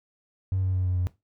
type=tone with pitch steps; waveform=triangle; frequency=94.8 / 93.55 / 92.31 / 91.1 / 89.89 Hz; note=F#2 / F#2 / F#2 / F#2 / F#2; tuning=+43 / +20 / -4 / -26 / -50 cents; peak=-20 dBFS; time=0.52-1.07 s; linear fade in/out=0 ms; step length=110 ms; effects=noise-tail reverb RT60 0.2 s tail -18 dB re dry + tanh soft clip ceiling -18 dBFS